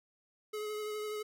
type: tone with vibrato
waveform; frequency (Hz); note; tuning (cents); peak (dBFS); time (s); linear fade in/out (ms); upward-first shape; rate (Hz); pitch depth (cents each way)
square; 424.4; G#4; +38; -37; 0.53-1.23; 10; triangle; 12; 20
effects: none